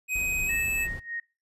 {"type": "tone with pitch glide", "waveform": "square", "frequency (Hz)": [2517, 2616], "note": ["D#7", "E7"], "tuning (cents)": [19, -14], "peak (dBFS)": -26, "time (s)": [0.08, 0.88], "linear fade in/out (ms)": 50, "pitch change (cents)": 67, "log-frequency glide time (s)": [0.46, 0.52]}
{"type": "noise", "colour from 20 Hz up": "brown", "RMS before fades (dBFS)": -38, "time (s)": [0.15, 1], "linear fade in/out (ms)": 10}
{"type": "tone with tremolo", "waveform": "sine", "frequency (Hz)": 1864.7, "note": "A#6", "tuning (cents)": 0, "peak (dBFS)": -30, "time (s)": [0.49, 1.2], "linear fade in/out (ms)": 5, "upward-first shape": "sine", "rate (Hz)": 3.3, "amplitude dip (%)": 85}
{"effects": ["noise-tail reverb RT60 0.3 s tail -22 dB re dry", "resampled to 32000 Hz"]}